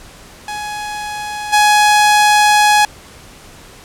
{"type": "tone with level steps", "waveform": "sawtooth", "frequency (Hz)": 838, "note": "G#5", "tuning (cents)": 15, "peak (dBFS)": [-18, -4], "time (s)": [0.48, 2.85], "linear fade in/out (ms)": 2, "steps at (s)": 1.52, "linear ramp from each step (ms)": 20, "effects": ["pink hiss -39 dBFS RMS until 3.84 s", "low-pass 11000 Hz 12 dB/octave"]}